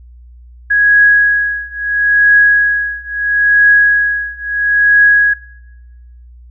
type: tone with tremolo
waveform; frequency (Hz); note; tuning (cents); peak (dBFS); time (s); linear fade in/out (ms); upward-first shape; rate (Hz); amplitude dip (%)
sine; 1661.2; G#6; 0; -3; 0.7-5.34; 10; triangle; 0.75; 95
effects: noise-tail reverb RT60 1.0 s tail -21 dB re dry + added 60 Hz sine -35 dBFS peak until 6.5 s